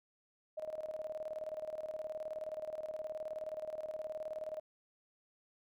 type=tone with tremolo; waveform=sine; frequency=622.3 Hz; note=D#5; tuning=in tune; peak=-37 dBFS; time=0.57-4.6 s; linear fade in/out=10 ms; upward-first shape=square; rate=19 Hz; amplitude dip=70%; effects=none